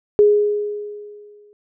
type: tone with exponential decay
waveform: sine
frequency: 415.3 Hz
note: G#4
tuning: in tune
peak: -7 dBFS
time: 0.19-1.53 s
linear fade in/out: 0 ms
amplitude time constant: 290 ms
effects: none